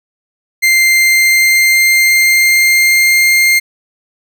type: tone with pitch glide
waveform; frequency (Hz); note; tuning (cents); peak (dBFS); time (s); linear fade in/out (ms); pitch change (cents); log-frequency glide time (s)
40% pulse; 2093 to 2111; C7 to C7; 0 to +15; -6; 0.62-3.6; 20; +15; 0.92-3.32
effects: none